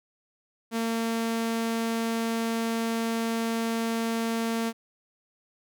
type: tone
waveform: sawtooth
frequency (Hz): 228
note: A#3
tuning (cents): -38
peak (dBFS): -22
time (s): 0.71-4.73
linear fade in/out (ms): 50
effects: none